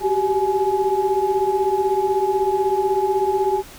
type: tone cluster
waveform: sine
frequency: 377.8 / 393.9 / 843 Hz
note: F#4 / G4 / G#5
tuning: +36 / +8 / +26 cents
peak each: -21 dBFS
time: 0-3.63 s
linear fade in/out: 50 ms
effects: pink hiss -41 dBFS RMS until 3.78 s